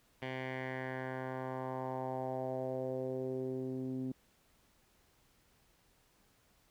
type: tone with low-pass filter sweep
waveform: 10% pulse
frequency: 130 Hz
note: C3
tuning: 11 cents flat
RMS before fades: -39 dBFS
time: 0.22-4.12 s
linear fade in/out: 2 ms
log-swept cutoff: 2600 to 260 Hz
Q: 2.8
effects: pink hiss -70 dBFS RMS until 6.7 s